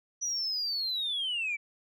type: linear sweep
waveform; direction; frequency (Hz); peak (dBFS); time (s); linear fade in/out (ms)
sine; down; 5920 to 2271; -28; 0.21-1.57; 20
effects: tanh soft clip ceiling -26 dBFS